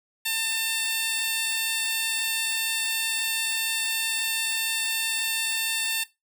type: tone with high-pass filter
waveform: 15% pulse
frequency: 897 Hz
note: A5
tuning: 33 cents sharp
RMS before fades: -27 dBFS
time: 0.25-6.04 s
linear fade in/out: 10 ms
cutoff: 3000 Hz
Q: 0.51
effects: noise-tail reverb RT60 0.2 s tail -18 dB re dry